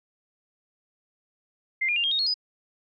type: tone with pitch steps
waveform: sine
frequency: 2093 / 2418 / 2794 / 3228 / 3729 / 4309 / 4978 Hz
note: C7 / D7 / F7 / G#7 / A#7 / C#8 / D#8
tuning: 0 / +50 / 0 / -50 / 0 / -50 / 0 cents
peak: -22 dBFS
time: 1.81-2.342 s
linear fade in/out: 10 ms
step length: 76 ms
effects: none